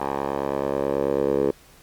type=tone with band-pass filter sweep; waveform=10% pulse; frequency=69.3 Hz; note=C#2; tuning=in tune; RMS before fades=-24 dBFS; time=0-1.51 s; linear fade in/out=5 ms; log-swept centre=770 to 450 Hz; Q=3.6; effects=pink hiss -52 dBFS RMS until 1.82 s + Opus 48 kbps